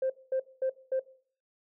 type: tone bursts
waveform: sine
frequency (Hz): 525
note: C5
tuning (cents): +6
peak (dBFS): -25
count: 4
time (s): 0.02-0.996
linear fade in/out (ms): 5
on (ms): 79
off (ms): 220
effects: noise-tail reverb RT60 0.5 s tail -18 dB re dry + tanh soft clip ceiling -22 dBFS